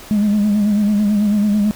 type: tone with vibrato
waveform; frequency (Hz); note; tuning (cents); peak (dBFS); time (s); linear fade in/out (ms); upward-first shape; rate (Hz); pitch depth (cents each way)
sine; 207.7; G#3; 0; -10; 0.11-1.71; 0; sine; 9.1; 51
effects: tanh soft clip ceiling -10 dBFS + pink hiss -37 dBFS RMS until 1.75 s